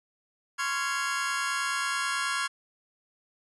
sawtooth chord, Db major seventh, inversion third, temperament just, 1039.4 / 1108.7 / 1385.9 / 1663.1 Hz, C6 / Db6 / F6 / Ab6, -12 / 0 / -14 / +2 cents, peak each -32 / -30 / -28 / -28 dBFS, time 0.58-2.48 s, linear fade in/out 20 ms, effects resampled to 24000 Hz

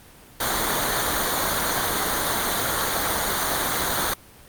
pink noise with comb filter, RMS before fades -23 dBFS, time 0.4-4.14 s, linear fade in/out 5 ms, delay 0.38 ms, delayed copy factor -0.7, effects pink hiss -48 dBFS RMS until 4.48 s + Opus 32 kbps

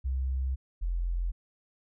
sine tone pair in turn, 65.41 / 43.35 Hz, C2 / F1, 0 / -12 cents, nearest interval perfect fifth, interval 712 cents, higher first, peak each -27 dBFS, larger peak neither, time 0.04-0.56 / 0.81-1.32 s, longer first, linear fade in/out 20 ms, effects none

